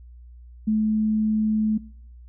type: tone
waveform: sine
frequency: 216 Hz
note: A3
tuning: 32 cents flat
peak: -18 dBFS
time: 0.67-1.78 s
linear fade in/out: 10 ms
effects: noise-tail reverb RT60 0.6 s tail -22 dB re dry + added 60 Hz sine -42 dBFS peak until 2.28 s